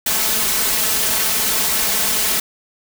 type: noise with comb filter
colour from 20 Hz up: white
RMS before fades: -18 dBFS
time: 0.06-2.4 s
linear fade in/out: 5 ms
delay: 4.6 ms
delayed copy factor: +0.65
effects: none